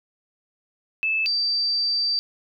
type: tone pair in turn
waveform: sine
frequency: 2621 / 4661 Hz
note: E7 / D8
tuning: -11 / -14 cents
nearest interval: minor seventh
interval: 997 cents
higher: second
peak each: -20 dBFS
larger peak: neither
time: 1.03-1.26 / 1.26-2.19 s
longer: second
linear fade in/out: 0 ms
effects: none